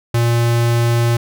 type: tone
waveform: square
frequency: 117.8 Hz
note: A#2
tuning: 19 cents sharp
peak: -13 dBFS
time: 0.14-1.17 s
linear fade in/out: 5 ms
effects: none